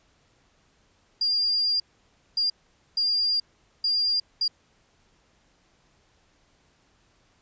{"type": "tone bursts at uneven times", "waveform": "sine", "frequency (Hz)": 4803, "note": "D8", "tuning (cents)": 38, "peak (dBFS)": -21, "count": 5, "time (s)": [[1.21, 1.8], [2.37, 2.5], [2.97, 3.4], [3.84, 4.2], [4.41, 4.48]], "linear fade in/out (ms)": 5, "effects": ["pink hiss -64 dBFS RMS until 7.41 s", "resampled to 16000 Hz"]}